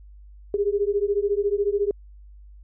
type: beating tone pair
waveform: sine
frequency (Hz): 399.3 / 413.3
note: G4 / G#4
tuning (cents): +32 / -8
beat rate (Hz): 14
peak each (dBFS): -23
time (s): 0.54-1.91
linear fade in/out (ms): 2
effects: added 50 Hz sine -43 dBFS peak until 2.63 s